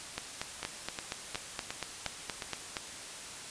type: two click trains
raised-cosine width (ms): 0.2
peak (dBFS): -18 / -16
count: 6 / 12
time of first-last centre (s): 0.63-2.422 / 0.18-2.768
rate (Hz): 2.79 / 4.25
effects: white hiss -44 dBFS RMS until 3.5 s + resampled to 22050 Hz